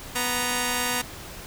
5% pulse tone pair together, 246.9 / 932.2 Hz, B3 / A#5, 0 / 0 cents, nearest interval octave + major seventh, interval 2300 cents, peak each -15 dBFS, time 0.15-1.02 s, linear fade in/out 10 ms, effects pink hiss -40 dBFS RMS until 1.46 s

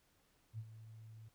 sine tone with ADSR envelope, 110.9 Hz, A2, 14 cents sharp, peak -40 dBFS, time 0.53-1.29 s, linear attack 53 ms, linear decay 58 ms, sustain -12 dB, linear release 12 ms, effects pink hiss -74 dBFS RMS until 1.34 s

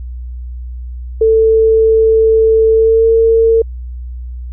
sine tone with pitch glide, 444.3 to 452.6 Hz, A4 to A4, +17 to +49 cents, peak -6 dBFS, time 1.21-3.62 s, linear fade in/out 5 ms, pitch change +32 cents, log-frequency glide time 2.72-3.08 s, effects added 61 Hz sine -22 dBFS peak until 4.52 s

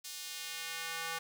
square tone with high-pass filter sweep, 164.81 Hz, E3, in tune, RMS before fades -41 dBFS, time 0.04-1.19 s, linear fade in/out 10 ms, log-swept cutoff 4800 to 1100 Hz, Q 0.9, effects none

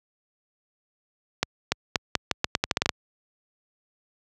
accelerating click train, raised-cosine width 0.2 ms, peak -3 dBFS, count 13, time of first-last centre 1.43-2.892 s, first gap 290 ms, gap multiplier 0.82, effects high-pass 60 Hz 12 dB/octave

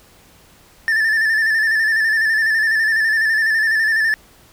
triangle tone with vibrato, 1769 Hz, A6, 9 cents sharp, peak -12 dBFS, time 0.88-4.14 s, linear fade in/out 0 ms, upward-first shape square, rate 12 Hz, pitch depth 40 cents each way, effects pink hiss -49 dBFS RMS until 4.52 s

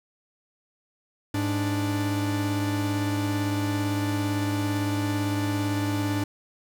45% pulse tone pair together, 103.83 / 293.7 Hz, G#2 / D4, 0 / 0 cents, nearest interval octave + tritone, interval 1800 cents, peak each -27 dBFS, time 1.34-6.24 s, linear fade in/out 5 ms, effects none

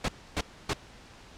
pink noise bursts, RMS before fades -28 dBFS, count 3, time 0.04-0.735 s, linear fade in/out 5 ms, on 45 ms, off 280 ms, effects pink hiss -51 dBFS RMS until 1.37 s + low-pass 6000 Hz 12 dB/octave

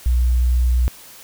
sine tone, 61.3 Hz, B1, 12 cents flat, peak -13 dBFS, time 0.06-0.88 s, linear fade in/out 0 ms, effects white hiss -42 dBFS RMS until 1.23 s

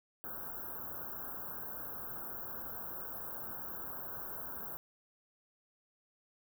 white band-stop noise, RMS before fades -43 dBFS, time 0.24-4.77 s, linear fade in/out 0 ms, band 1600 to 13000 Hz, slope 96 dB/octave, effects none

